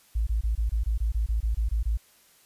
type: tone bursts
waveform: sine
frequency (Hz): 55.1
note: A1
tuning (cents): +3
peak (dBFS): -22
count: 13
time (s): 0.15-1.974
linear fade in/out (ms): 10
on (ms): 120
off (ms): 22
effects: white hiss -59 dBFS RMS until 2.45 s + resampled to 32000 Hz